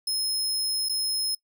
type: tone with dropouts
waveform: sawtooth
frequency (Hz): 5160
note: E8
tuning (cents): -38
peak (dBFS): -22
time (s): 0.07-1.35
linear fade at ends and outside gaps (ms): 5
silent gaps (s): 0.888-0.894
effects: noise-tail reverb RT60 0.1 s tail -25 dB re dry